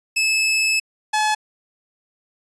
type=tone pair in turn; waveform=sawtooth; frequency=2604 / 855.5 Hz; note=E7 / A5; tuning=-22 / -49 cents; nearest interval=octave + perfect fifth; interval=1927 cents; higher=first; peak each=-13 dBFS; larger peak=neither; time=0.16-0.8 / 1.13-1.35 s; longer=first; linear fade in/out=10 ms; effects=resampled to 22050 Hz